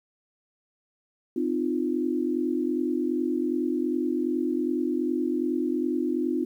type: tone cluster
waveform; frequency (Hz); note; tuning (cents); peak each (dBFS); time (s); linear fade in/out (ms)
sine; 256.9 / 306.4 / 349; C4 / D#4 / F4; -32 / -27 / -1; -28; 1.36-6.45; 5
effects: 10-bit